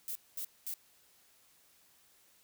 violet noise bursts, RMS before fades -39 dBFS, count 3, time 0.08-0.739 s, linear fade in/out 0 ms, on 73 ms, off 220 ms, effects white hiss -66 dBFS RMS until 2.43 s

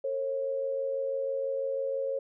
sine tone pair together, 454.9 / 541 Hz, A#4 / C#5, -42 / -42 cents, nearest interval minor third, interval 300 cents, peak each -36 / -29 dBFS, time 0.04-2.19 s, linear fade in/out 5 ms, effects none

